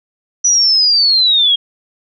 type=linear sweep; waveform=sine; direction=down; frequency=5930 to 3226 Hz; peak=-8 dBFS; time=0.44-1.56 s; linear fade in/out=10 ms; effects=none